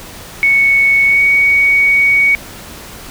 sine tone with pitch glide, 2217 to 2240 Hz, C#7 to C#7, 0 to +18 cents, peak -7 dBFS, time 0.43-2.35 s, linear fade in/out 0 ms, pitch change +18 cents, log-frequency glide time 1.06-1.22 s, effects pink hiss -32 dBFS RMS until 3.1 s

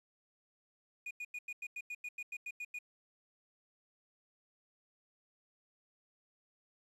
triangle tone bursts, 2454 Hz, D#7, 25 cents flat, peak -38 dBFS, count 13, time 1.06-2.788 s, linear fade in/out 5 ms, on 48 ms, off 92 ms, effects resampled to 32000 Hz + 11-bit

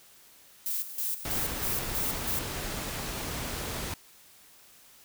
violet noise with tremolo, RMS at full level -31 dBFS, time 0.66-2.39 s, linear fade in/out 0 ms, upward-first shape square, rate 3.1 Hz, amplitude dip 70%
pink noise, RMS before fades -35 dBFS, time 1.25-3.94 s, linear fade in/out 2 ms
effects white hiss -56 dBFS RMS until 5.04 s

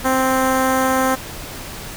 10% pulse tone with notch filter, 261.6 Hz, C4, in tune, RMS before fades -17 dBFS, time 0.04-1.16 s, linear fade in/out 20 ms, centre 4000 Hz, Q 1, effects pink hiss -32 dBFS RMS until 1.96 s

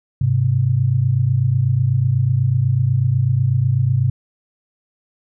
sine tone pair together, 102.72 / 130.81 Hz, G#2 / C3, -19 / 0 cents, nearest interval major third, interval 419 cents, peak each -18 / -15 dBFS, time 0.21-4.1 s, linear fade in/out 5 ms, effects none

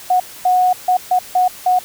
sine tone bursts at uneven times, 732 Hz, F#5, 19 cents flat, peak -10 dBFS, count 6, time 0.1-0.2 / 0.45-0.73 / 0.88-0.97 / 1.11-1.19 / 1.35-1.48 / 1.66-1.79 s, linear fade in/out 5 ms, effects white hiss -36 dBFS RMS until 1.84 s

